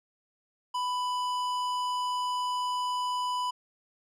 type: tone with tanh clipping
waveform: sine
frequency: 994 Hz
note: B5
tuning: 11 cents sharp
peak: -30 dBFS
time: 0.74-3.51 s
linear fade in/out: 10 ms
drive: 15 dB
effects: none